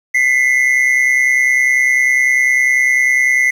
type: tone pair together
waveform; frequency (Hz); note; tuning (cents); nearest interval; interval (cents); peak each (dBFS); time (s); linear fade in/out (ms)
triangle; 2003 / 2133; B6 / C7; +24 / +33; minor second; 109; -10 / -13; 0.14-3.51; 10
effects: 7-bit